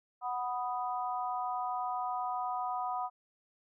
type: chord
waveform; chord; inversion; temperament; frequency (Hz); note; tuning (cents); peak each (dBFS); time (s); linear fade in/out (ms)
sine; B major; second; equal; 740 / 987.8 / 1244.5; F#5 / B5 / D#6; 0 / 0 / 0; -35 / -37 / -39; 0.21-3.1; 50
effects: none